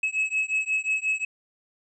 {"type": "beating tone pair", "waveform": "triangle", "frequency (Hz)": [2574, 2579.6], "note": ["E7", "E7"], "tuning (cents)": [-42, -38], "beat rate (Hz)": 5.6, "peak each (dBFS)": -25, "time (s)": [0.03, 1.25], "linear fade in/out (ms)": 5, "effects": ["resampled to 22050 Hz"]}